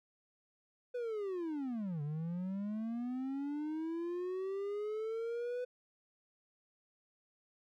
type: linear two-way sweep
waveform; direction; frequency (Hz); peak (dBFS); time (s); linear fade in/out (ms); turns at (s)
triangle; down then up; 500 to 143.1 to 500; -34; 0.94-5.65; 10; 2.02
effects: none